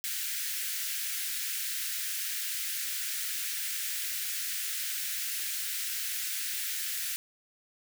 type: high-pass noise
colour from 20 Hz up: white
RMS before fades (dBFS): -34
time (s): 0.04-7.16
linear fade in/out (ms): 0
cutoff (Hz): 1500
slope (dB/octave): 48
effects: none